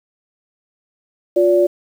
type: tone pair together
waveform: sine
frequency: 354.7 / 576.9 Hz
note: F4 / D5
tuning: +27 / -31 cents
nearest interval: minor sixth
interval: 842 cents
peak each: -13 dBFS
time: 1.36-1.67 s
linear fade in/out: 10 ms
effects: 7-bit